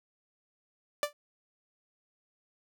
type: tone with exponential decay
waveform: sawtooth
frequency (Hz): 587.3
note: D5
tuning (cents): 0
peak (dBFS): -20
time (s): 1.03-1.13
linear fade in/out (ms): 1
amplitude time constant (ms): 20
effects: none